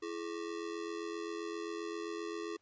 square ring-modulated tone, 378.5 Hz, F#4, 39 cents sharp, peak -36 dBFS, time 0.02-2.57 s, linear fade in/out 10 ms, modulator 43.8 Hz, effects pink hiss -75 dBFS RMS until 2.61 s + resampled to 16000 Hz

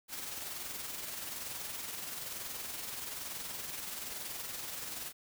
white noise with amplitude modulation, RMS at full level -40 dBFS, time 0.08-5.13 s, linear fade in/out 50 ms, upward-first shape sine, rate 21.1 Hz, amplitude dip 40%, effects none

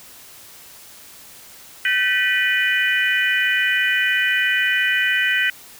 sine tone cluster, 1531 / 1768 / 1954 / 2457 / 2987 Hz, G6 / A6 / B6 / D#7 / F#7, -41 / +8 / -19 / -22 / +16 cents, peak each -21 / -28 / -20 / -23 / -25 dBFS, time 1.85-5.5 s, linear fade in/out 2 ms, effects white hiss -43 dBFS RMS until 5.79 s

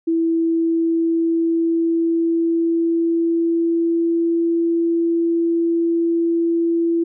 sine tone with pitch glide, 329.6 to 335.6 Hz, E4 to E4, 0 to +31 cents, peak -15 dBFS, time 0.07-7.04 s, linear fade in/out 10 ms, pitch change +31 cents, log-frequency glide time 0.43-4.43 s, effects none

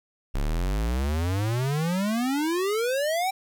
square exponential sweep, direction up, 32.89 to 784 Hz, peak -24 dBFS, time 0.34-3.31 s, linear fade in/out 10 ms, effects 10-bit

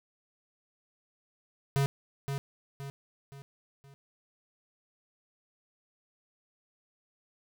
square tone with echo, 138.7 Hz, C#3, 1 cent sharp, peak -25 dBFS, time 1.76-1.86 s, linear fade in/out 0 ms, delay 520 ms, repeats 4, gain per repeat -7 dB, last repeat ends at 3.94 s, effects none

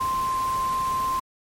sine tone in noise, 1046.5 Hz, C6, in tune, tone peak -22 dBFS, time 0-1.2 s, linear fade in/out 10 ms, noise pink, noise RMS -37 dBFS, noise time 0-1.2 s, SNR +12 dB, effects MP3 64 kbps

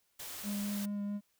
white band-stop noise, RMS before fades -44 dBFS, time 0.19-0.86 s, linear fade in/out 10 ms, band 160 to 240 Hz, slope 96 dB/octave
triangle tone with vibrato, 203.9 Hz, G#3, 32 cents flat, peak -32 dBFS, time 0.43-1.21 s, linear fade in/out 50 ms, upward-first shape sine, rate 4.6 Hz, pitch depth 10 cents each way
effects white hiss -75 dBFS RMS until 1.39 s

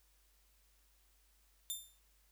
10% pulse tone with exponential decay, 3582 Hz, A7, 30 cents sharp, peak -28 dBFS, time 1.7-1.99 s, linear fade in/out 0 ms, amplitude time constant 61 ms, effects added 50 Hz sine -70 dBFS peak until 2.31 s + white hiss -73 dBFS RMS until 2.31 s

